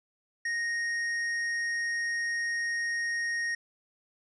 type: tone with hard clipping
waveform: sine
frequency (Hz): 1864.7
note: A#6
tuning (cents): 0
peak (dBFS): -30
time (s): 0.45-3.55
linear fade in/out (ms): 5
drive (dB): 7
effects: resampled to 24000 Hz